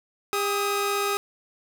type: tone pair together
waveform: sawtooth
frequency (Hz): 401.9 / 1262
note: G4 / D#6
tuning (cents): +43 / +24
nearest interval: octave + minor sixth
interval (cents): 1981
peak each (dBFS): -22 / -23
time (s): 0.33-1.17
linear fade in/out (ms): 0
effects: none